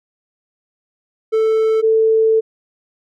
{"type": "tone pair in turn", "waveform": ["triangle", "sine"], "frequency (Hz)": [441.2, 443.4], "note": ["A4", "A4"], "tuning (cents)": [5, 13], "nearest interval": "unison", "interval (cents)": 8, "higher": "second", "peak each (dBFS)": -10, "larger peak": "neither", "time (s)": [[1.32, 1.82], [1.82, 2.41]], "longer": "second", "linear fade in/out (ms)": 20, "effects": []}